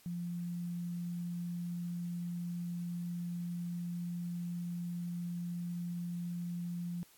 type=tone with quantisation; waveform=sine; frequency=173.8 Hz; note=F3; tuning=8 cents flat; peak=-36 dBFS; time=0.06-7.03 s; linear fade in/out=0 ms; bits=11; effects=white hiss -63 dBFS RMS until 7.17 s + AAC 64 kbps